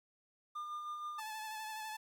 triangle tone with tremolo, 1205 Hz, D6, 44 cents sharp, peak -37 dBFS, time 0.55-1.2 s, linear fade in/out 10 ms, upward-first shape sine, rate 6.3 Hz, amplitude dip 35%
sawtooth tone with vibrato, 868 Hz, A5, 24 cents flat, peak -38 dBFS, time 1.18-1.97 s, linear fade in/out 10 ms, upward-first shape sine, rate 12 Hz, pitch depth 28 cents each way
effects 12-bit

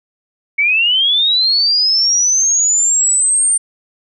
sine linear sweep, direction up, 2217 to 8900 Hz, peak -10 dBFS, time 0.58-3.58 s, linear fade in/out 10 ms, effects none

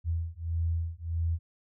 sine beating tone pair, 82.41 / 84.01 Hz, E2 / E2, 0 / +33 cents, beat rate 1.6 Hz, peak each -31 / -31 dBFS, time 0.04-1.39 s, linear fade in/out 50 ms, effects none

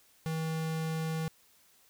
square tone, 160.3 Hz, E3, 48 cents flat, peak -32 dBFS, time 0.26-1.28 s, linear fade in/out 0 ms, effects white hiss -64 dBFS RMS until 1.89 s

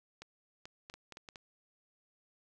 clicks, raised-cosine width 0.2 ms, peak -30 dBFS, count 8, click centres 0.22 / 0.655 / 0.899 / 0.94 / 1.123 / 1.171 / 1.288 / 1.358 s, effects none

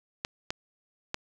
clicks, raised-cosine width 0.2 ms, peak -13 dBFS, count 3, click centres 0.249 / 0.505 / 1.144 s, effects none

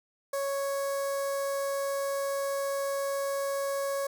sawtooth tone with notch filter, 554.4 Hz, C#5, in tune, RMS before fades -31 dBFS, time 0.33-4.07 s, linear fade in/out 5 ms, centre 2900 Hz, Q 0.57, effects none

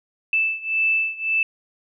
sine beating tone pair, 2637 / 2638.8 Hz, E7 / E7, 0 / +1 cents, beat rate 1.8 Hz, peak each -21 / -23 dBFS, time 0.33-1.43 s, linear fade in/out 2 ms, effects none

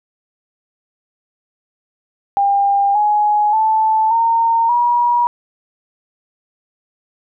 sine tone with pitch steps, 800 / 837.4 / 876.4 / 917.4 / 960.2 Hz, G5 / G#5 / A5 / A#5 / B5, +35 / +14 / -7 / -28 / -49 cents, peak -11 dBFS, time 2.37-5.27 s, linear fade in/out 0 ms, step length 580 ms, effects none

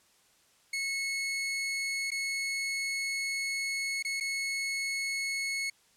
sawtooth tone with dropouts, 2191 Hz, C#7, 21 cents flat, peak -27 dBFS, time 0.73-5.7 s, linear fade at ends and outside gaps 5 ms, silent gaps 2.106-2.116 / 4.026-4.048 / 4.201-4.207 s, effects white hiss -65 dBFS RMS until 5.96 s + low-pass 10000 Hz 12 dB/octave

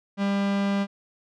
45% pulse tone, 199.1 Hz, G3, 27 cents sharp, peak -22 dBFS, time 0.17-0.87 s, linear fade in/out 50 ms, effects low-pass 4000 Hz 12 dB/octave

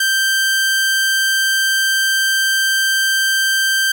sawtooth tone, 1568 Hz, G6, in tune, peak -10 dBFS, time 0-3.92 s, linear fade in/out 5 ms, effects none

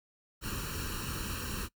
pink noise with comb filter, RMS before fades -37 dBFS, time 0.41-1.69 s, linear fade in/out 50 ms, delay 0.71 ms, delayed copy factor +0.85, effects noise-tail reverb RT60 0.1 s tail -21 dB re dry

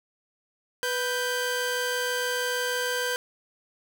sawtooth tone pair together, 493.9 / 1568 Hz, B4 / G6, 0 / 0 cents, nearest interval octave + minor sixth, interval 2000 cents, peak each -25 dBFS, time 0.83-3.16 s, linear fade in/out 0 ms, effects none

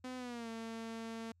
sawtooth tone with pitch glide, 254.3 to 226.6 Hz, C4 to A#3, -49 to -49 cents, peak -38 dBFS, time 0.04-1.32 s, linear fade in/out 5 ms, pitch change -200 cents, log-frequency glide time 0.17-0.49 s, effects added 86 Hz sine -67 dBFS peak until 1.4 s + low-pass 8000 Hz 12 dB/octave

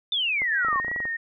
sine exponential sweep, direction down, 3611 to 1046.5 Hz, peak -22 dBFS, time 0.12-0.8 s, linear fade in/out 2 ms
clicks, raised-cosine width 1 ms, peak -23 dBFS, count 12, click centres 0.419 / 0.648 / 0.685 / 0.729 / 0.759 / 0.8 / 0.847 / 0.882 / 0.915 / 0.962 / 1.003 / 1.054 s
sine tone with vibrato, 1878 Hz, A#6, 12 cents sharp, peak -26 dBFS, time 0.51-1.17 s, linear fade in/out 10 ms, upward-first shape sine, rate 2.9 Hz, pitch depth 40 cents each way
effects none

